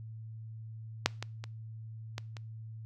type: clicks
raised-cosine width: 0.2 ms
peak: -6 / -19 / -25 / -19 / -27 dBFS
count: 5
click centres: 1.06 / 1.226 / 1.44 / 2.181 / 2.368 s
effects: noise-tail reverb RT60 0.4 s tail -25 dB re dry + added 111 Hz sine -42 dBFS peak until 2.85 s